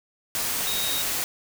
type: tone in noise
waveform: sine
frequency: 3758 Hz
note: A#7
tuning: 13 cents sharp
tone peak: -29 dBFS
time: 0.67-1.02 s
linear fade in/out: 0 ms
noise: white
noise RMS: -27 dBFS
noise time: 0.35-1.24 s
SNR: -5 dB
effects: none